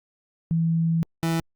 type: tone pair in turn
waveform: sine / 30% pulse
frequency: 164.7 / 164.7 Hz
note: E3 / E3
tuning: -1 / -1 cents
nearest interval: unison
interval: 0 cents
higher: neither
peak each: -19 dBFS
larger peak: neither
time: 0.51-1.03 / 1.23-1.4 s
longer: first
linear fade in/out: 0 ms
effects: Opus 48 kbps